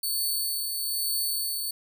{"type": "tone with tremolo", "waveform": "10% pulse", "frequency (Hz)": 4463, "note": "C#8", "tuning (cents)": 11, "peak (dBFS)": -18, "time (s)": [0.03, 1.71], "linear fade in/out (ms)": 5, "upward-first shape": "triangle", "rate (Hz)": 1.1, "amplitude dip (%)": 40, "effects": []}